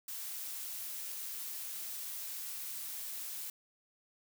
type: noise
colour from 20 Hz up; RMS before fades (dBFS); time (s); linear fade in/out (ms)
blue; -42; 0.08-3.5; 2
effects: none